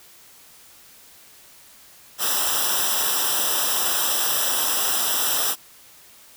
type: noise with comb filter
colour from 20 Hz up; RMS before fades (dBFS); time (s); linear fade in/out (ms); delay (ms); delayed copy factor
white; -22; 2.18-5.56; 50; 0.45; -1
effects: white hiss -49 dBFS RMS until 6.36 s